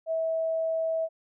sine tone, 649 Hz, E5, 27 cents flat, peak -25 dBFS, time 0.06-1.09 s, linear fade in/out 50 ms, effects none

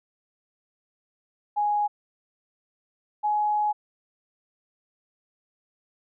sine tone pair in turn, 830.6 / 840.3 Hz, G#5 / G#5, 0 / +20 cents, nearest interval unison, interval 20 cents, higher second, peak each -21 dBFS, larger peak neither, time 1.56-1.88 / 3.23-3.73 s, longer second, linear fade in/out 20 ms, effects none

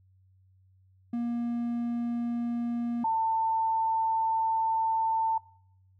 triangle / sine tone pair in turn, 236.9 / 894.4 Hz, A#3 / A5, +28 / +28 cents, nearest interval octave + major seventh, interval 2300 cents, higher second, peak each -26 / -24 dBFS, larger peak second, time 1.13-3.04 / 3.04-5.38 s, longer second, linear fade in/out 5 ms, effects noise-tail reverb RT60 0.7 s tail -22 dB re dry + added 94 Hz sine -59 dBFS peak until 5.99 s

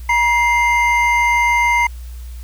triangle tone pair together, 953.6 / 2093 Hz, A#5 / C7, +39 / 0 cents, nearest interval octave + major second, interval 1361 cents, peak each -13 dBFS, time 0.09-1.87 s, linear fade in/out 5 ms, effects added 60 Hz sine -28 dBFS peak until 2.43 s + white hiss -47 dBFS RMS until 2.43 s

